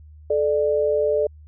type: tone pair together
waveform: sine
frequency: 434.3 / 593.7 Hz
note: A4 / D5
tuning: -23 / +19 cents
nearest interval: perfect fourth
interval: 542 cents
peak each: -20 / -20 dBFS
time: 0.3-1.27 s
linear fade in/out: 5 ms
effects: added 76 Hz sine -42 dBFS peak until 1.47 s